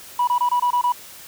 sine tone bursts, 977 Hz, B5, 19 cents flat, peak -14 dBFS, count 7, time 0.19-0.922 s, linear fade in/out 5 ms, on 84 ms, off 24 ms, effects tanh soft clip ceiling -13 dBFS + white hiss -41 dBFS RMS until 1.27 s

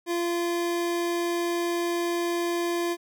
square tone pair together, 344.8 / 686 Hz, F4 / F5, -22 / -31 cents, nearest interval octave, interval 1191 cents, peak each -26 / -35 dBFS, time 0.06-2.97 s, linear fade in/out 50 ms, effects none

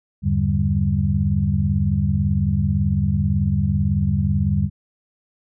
sine tone cluster, 81.6 / 99.7 / 145.1 / 195.7 Hz, E2 / G2 / D3 / G3, -17 / +30 / -21 / -3 cents, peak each -22 dBFS, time 0.22-4.7 s, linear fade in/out 50 ms, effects none

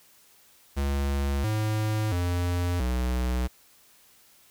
square tone with pitch steps, 69.8 / 107.9 / 88.2 / 62.2 Hz, C#2 / A2 / F2 / B1, +13 / -33 / +18 / +13 cents, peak -25 dBFS, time 0.76-3.48 s, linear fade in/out 20 ms, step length 680 ms, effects white hiss -58 dBFS RMS until 4.5 s

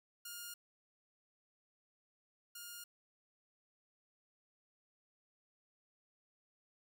5% pulse tone pair in turn, 1417 / 1417 Hz, F6 / F6, +25 / +25 cents, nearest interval unison, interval 0 cents, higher neither, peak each -34 / -36 dBFS, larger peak first, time 0.25-0.54 / 2.55-2.84 s, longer neither, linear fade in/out 5 ms, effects none

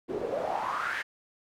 pink noise with band-pass filter sweep, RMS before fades -32 dBFS, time 0.08-1.03 s, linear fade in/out 20 ms, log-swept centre 340 to 1900 Hz, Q 5.2, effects none

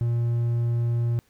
triangle tone, 118.1 Hz, A#2, 23 cents sharp, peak -19 dBFS, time 0.01-1.19 s, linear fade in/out 0 ms, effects pink hiss -64 dBFS RMS until 1.29 s

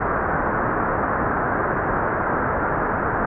white low-pass noise, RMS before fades -22 dBFS, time 0-3.26 s, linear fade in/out 10 ms, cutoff 1600 Hz, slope 48 dB/octave, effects none

